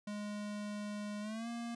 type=tone with pitch glide; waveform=square; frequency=207.7 to 234.5 Hz; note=G#3 to A#3; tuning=0 to +11 cents; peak=-40 dBFS; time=0.07-1.75 s; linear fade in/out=5 ms; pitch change=+211 cents; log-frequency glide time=1.21-1.48 s; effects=resampled to 22050 Hz